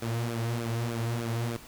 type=tone with flanger; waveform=sawtooth; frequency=116.5 Hz; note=A#2; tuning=1 cent flat; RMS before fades=-31 dBFS; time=0.02-1.57 s; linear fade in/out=5 ms; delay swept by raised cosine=1 to 5.1 ms; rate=3.3 Hz; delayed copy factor=-0.7; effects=pink hiss -49 dBFS RMS until 1.67 s